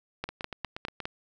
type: two click trains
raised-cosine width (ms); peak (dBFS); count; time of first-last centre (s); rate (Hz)
0.3; -16 / -20; 5 / 7; 0.24-1.055 / 0.29-1.003; 4.91 / 8.42
effects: none